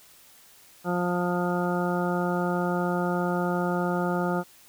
harmonic tone, 177 Hz, F3, 23 cents sharp, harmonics 1 / 2 / 3 / 4 / 5 / 7 / 8, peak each -27 / -30 / -32 / -33 / -34 / -35 / -36 dBFS, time 0.84-4.44 s, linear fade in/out 50 ms, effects white hiss -54 dBFS RMS until 4.68 s

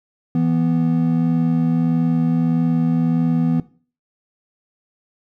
triangle tone pair together, 164.7 / 246.3 Hz, E3 / B3, -1 / -5 cents, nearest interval perfect fifth, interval 696 cents, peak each -16 dBFS, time 0.35-3.6 s, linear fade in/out 2 ms, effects noise-tail reverb RT60 0.4 s tail -17 dB re dry

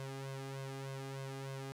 sawtooth tone with flanger, 135.2 Hz, C#3, 43 cents flat, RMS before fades -44 dBFS, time 0-1.72 s, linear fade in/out 0 ms, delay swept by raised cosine 1.9 to 2.49 ms, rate 3.3 Hz, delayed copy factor +0.9, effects low-pass 12000 Hz 12 dB/octave + 13-bit

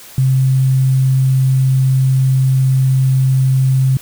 sine tone with sample-and-hold, 131.9 Hz, C3, 14 cents sharp, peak -9 dBFS, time 0.18-3.97 s, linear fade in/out 2 ms, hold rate 8820 Hz, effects white hiss -37 dBFS RMS until 4.01 s

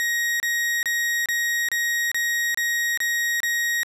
40% pulse tone bursts, 1885 Hz, A#6, 19 cents sharp, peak -20 dBFS, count 9, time 0-3.832 s, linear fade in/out 0 ms, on 400 ms, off 29 ms, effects resampled to 32000 Hz + 10-bit

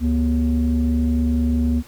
sine tone pair together, 71.53 / 240.6 Hz, D2 / B3, -45 / -45 cents, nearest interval octave + major sixth, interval 2100 cents, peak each -17 dBFS, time 0-1.83 s, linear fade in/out 50 ms, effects tanh soft clip ceiling -12 dBFS + pink hiss -47 dBFS RMS until 1.87 s

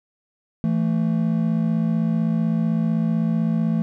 triangle tone pair together, 166.61 / 222.4 Hz, E3 / A3, +19 / +19 cents, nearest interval perfect fourth, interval 500 cents, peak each -19 dBFS, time 0.64-3.82 s, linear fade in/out 0 ms, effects none

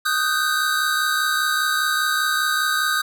square tone cluster, 1242 / 1502 / 1567 / 3878 Hz, D#6 / F#6 / G6 / B7, -3 / +26 / -1 / -32 cents, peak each -24 / -25 / -24 / -29 dBFS, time 0.05-3.02 s, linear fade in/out 10 ms, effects none

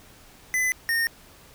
square tone pair in turn, 2013 / 1838.9 Hz, B6 / A#6, +33 / -24 cents, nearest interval major second, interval 157 cents, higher first, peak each -22 dBFS, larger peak neither, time 0.54-0.72 / 0.89-1.07 s, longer neither, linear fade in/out 0 ms, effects pink hiss -51 dBFS RMS until 1.54 s

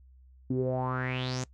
sawtooth tone with low-pass filter sweep, 127.7 Hz, C3, 42 cents flat, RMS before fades -31 dBFS, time 0.5-1.44 s, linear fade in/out 5 ms, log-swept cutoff 280 to 7100 Hz, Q 6.6, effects noise-tail reverb RT60 0.1 s tail -20 dB re dry + added 64 Hz sine -53 dBFS peak until 1.53 s

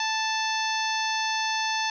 harmonic tone, 880 Hz, A5, in tune, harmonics 1 / 2 / 3 / 4 / 5 / 6 / 7, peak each -28 / -31 / -33 / -34 / -35 / -36 / -36 dBFS, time 0-1.9 s, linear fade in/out 2 ms, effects none

